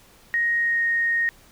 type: tone with pitch glide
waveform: sine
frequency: 1873 to 1860.1 Hz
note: A#6 to A#6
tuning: +8 to -4 cents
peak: -19 dBFS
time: 0.34-1.29 s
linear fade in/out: 0 ms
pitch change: -12 cents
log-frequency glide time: 0.57-0.83 s
effects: pink hiss -53 dBFS RMS until 1.51 s